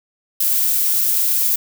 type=noise; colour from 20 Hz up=violet; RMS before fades=-17 dBFS; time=0.4-1.56 s; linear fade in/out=5 ms; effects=none